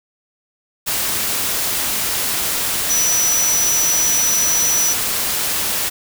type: tone in noise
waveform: sine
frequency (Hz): 5910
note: F#8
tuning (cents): -3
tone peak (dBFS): -15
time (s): 2.89-4.94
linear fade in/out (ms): 20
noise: white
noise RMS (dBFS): -20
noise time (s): 0.86-5.9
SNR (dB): +2
effects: none